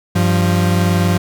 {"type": "tone pair together", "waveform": "40% pulse", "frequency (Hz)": [97.84, 174.61], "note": ["G2", "F3"], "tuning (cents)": [-3, 0], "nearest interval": "minor seventh", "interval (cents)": 1003, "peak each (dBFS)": -14, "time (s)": [0.15, 1.18], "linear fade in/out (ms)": 10, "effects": []}